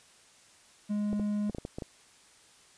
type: tone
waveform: triangle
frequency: 207.7 Hz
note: G#3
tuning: in tune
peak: -26 dBFS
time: 0.89-1.51 s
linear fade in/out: 20 ms
type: clicks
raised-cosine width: 2 ms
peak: -23 dBFS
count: 8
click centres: 1.13 / 1.197 / 1.497 / 1.548 / 1.584 / 1.651 / 1.785 / 1.822 s
effects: white hiss -59 dBFS RMS until 2.77 s + resampled to 22050 Hz